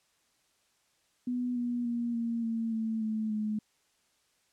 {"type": "tone with pitch steps", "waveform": "sine", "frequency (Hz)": [246.9, 241.8, 236.8, 232, 227.2, 222.5, 217.9, 213.5], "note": ["B3", "B3", "A#3", "A#3", "A#3", "A3", "A3", "G#3"], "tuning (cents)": [0, -36, 27, -8, -44, 20, -17, 48], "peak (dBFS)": -29, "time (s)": [1.27, 3.59], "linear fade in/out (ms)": 5, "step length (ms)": 290, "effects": ["white hiss -71 dBFS RMS until 4.52 s", "low-pass 9000 Hz 12 dB/octave"]}